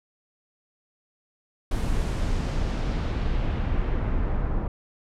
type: noise with low-pass filter sweep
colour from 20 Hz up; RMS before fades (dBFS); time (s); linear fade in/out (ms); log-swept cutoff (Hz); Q
brown; -25; 1.71-4.68; 5; 12000 to 1200; 0.98
effects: none